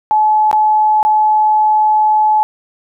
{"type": "tone with dropouts", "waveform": "sine", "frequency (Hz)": 857, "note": "A5", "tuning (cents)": -46, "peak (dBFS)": -8, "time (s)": [0.11, 2.43], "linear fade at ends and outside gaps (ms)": 0, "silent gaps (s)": [[0.513, 0.529], [1.029, 1.05]], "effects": []}